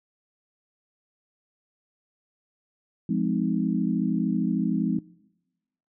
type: chord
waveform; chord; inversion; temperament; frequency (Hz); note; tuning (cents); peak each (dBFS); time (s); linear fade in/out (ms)
sine; F minor seventh; none; equal with one note detuned; 174.61 / 207.7 / 256.2 / 311.1; F3 / Ab3 / C4 / Eb4; 0 / 0 / -36 / 0; -27 / -26 / -28 / -31; 3.09-4.99; 5
effects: noise-tail reverb RT60 1.0 s tail -22 dB re dry